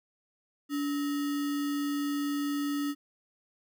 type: tone with sample-and-hold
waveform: sine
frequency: 287.4 Hz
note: D4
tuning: 37 cents flat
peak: -28 dBFS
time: 0.69-2.95 s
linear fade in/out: 50 ms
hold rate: 1575 Hz
effects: none